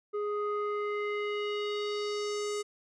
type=tone with low-pass filter sweep; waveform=square; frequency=415.3 Hz; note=G#4; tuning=in tune; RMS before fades=-33 dBFS; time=0.13-2.63 s; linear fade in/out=20 ms; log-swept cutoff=930 to 7900 Hz; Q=2.4; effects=none

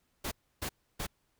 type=noise bursts; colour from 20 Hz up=pink; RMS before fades=-36 dBFS; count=3; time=0.24-1.068 s; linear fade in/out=10 ms; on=76 ms; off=300 ms; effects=pink hiss -75 dBFS RMS until 1.39 s

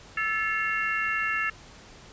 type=tone cluster; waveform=sine; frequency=1319 / 1735 / 2158 / 2739 Hz; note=E6 / A6 / C#7 / F7; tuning=+1 / -25 / -47 / -34 cents; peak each=-31 / -28 / -32 / -32 dBFS; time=0.17-1.5 s; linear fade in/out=5 ms; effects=pink hiss -49 dBFS RMS until 2.12 s + resampled to 16000 Hz

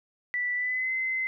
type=tone with pitch glide; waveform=sine; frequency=1969 to 2055 Hz; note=B6 to C7; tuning=-6 to -32 cents; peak=-26 dBFS; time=0.34-1.27 s; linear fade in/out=0 ms; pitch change=+74 cents; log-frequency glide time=0.55-0.92 s; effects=none

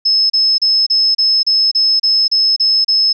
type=tone bursts; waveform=sine; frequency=5200 Hz; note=E8; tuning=24 cents flat; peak=-9 dBFS; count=11; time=0.05-3.13 s; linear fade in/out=10 ms; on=250 ms; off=33 ms; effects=none

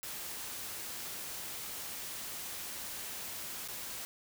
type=noise with dropouts; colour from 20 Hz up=white; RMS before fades=-42 dBFS; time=0.03-4.05 s; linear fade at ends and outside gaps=0 ms; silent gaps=3.677-3.685 s; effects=none

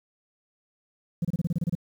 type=tone bursts; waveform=sine; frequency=169.7 Hz; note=F3; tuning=49 cents flat; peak=-20 dBFS; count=10; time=1.22-1.752 s; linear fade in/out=5 ms; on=28 ms; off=28 ms; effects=tanh soft clip ceiling -21 dBFS + 9-bit

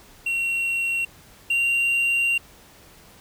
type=tone pair in turn; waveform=triangle; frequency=2737 / 2764 Hz; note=F7 / F7; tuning=-36 / -19 cents; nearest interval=unison; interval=17 cents; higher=second; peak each=-20 / -17 dBFS; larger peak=second; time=0.26-1.05 / 1.5-2.38 s; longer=second; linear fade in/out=5 ms; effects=pink hiss -50 dBFS RMS until 3.2 s

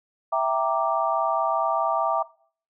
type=chord; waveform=sine; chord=E half-diminished seventh; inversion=none; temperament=equal; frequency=659.3 / 784 / 932.3 / 1174.7 Hz; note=E5 / G5 / Bb5 / D6; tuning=0 / 0 / 0 / 0 cents; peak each=-24 / -27 / -27 / -26 dBFS; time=0.32-2.23 s; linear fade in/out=10 ms; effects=noise-tail reverb RT60 0.5 s tail -21 dB re dry

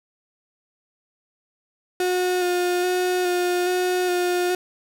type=tone with vibrato; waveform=35% pulse; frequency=360 Hz; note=F#4; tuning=47 cents flat; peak=-18 dBFS; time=2-4.55 s; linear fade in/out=2 ms; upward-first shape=square; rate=1.2 Hz; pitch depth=16 cents each way; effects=none

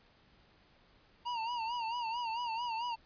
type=tone with vibrato; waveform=square; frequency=932.3 Hz; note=A#5; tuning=in tune; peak=-35 dBFS; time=1.25-2.96 s; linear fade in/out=20 ms; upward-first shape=sine; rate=4.5 Hz; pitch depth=87 cents each way; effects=pink hiss -65 dBFS RMS until 3.05 s + resampled to 11025 Hz

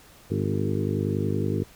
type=harmonic tone with a mistuned harmonic; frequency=50.7 Hz; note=G#1; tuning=41 cents flat; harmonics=2 / 3 / 4 / 5 / 6 / 7 / 8 / 9; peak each=-28 / -30 / -31 / -32 / -33 / -33 / -34 / -35 dBFS; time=0.3-1.64 s; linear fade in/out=10 ms; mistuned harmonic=7; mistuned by=+33 cents; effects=pink hiss -52 dBFS RMS until 1.75 s

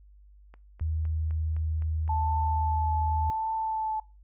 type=click train; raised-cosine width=0.5 ms; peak=-36 dBFS; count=7; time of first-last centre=0.54-2.078 s; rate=3.9 Hz
type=tone; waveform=sine; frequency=79.2 Hz; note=D#2; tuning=31 cents sharp; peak=-26 dBFS; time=0.81-3.3 s; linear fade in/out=0 ms
type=tone with vibrato; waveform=sine; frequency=876 Hz; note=A5; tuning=8 cents flat; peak=-27 dBFS; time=2.09-4 s; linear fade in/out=5 ms; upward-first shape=triangle; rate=0.87 Hz; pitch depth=23 cents each way
effects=noise-tail reverb RT60 0.3 s tail -22 dB re dry + added 50 Hz sine -51 dBFS peak until 4.23 s

